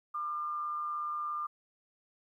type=tone with amplitude modulation; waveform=sine; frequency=1199 Hz; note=D6; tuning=36 cents sharp; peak=-31 dBFS; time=0.14-1.47 s; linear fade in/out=10 ms; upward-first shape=sine; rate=157 Hz; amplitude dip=40%; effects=12-bit